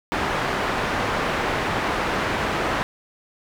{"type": "low-pass noise", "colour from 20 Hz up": "white", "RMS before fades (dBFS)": -24, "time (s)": [0.12, 2.83], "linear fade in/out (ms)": 0, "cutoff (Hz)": 1500, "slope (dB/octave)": 12, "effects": []}